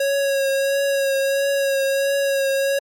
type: tone with vibrato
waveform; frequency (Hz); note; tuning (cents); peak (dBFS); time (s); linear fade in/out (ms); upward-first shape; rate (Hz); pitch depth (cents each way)
square; 550; C#5; -14; -18; 0-2.79; 5; triangle; 1.5; 26
effects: MP3 64 kbps